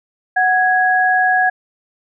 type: tone pair together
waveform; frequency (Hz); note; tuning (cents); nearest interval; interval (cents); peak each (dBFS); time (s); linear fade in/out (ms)
sine; 740 / 1661.2; F#5 / G#6; 0 / 0; octave + major second; 1400; -14; 0.36-1.5; 10
effects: none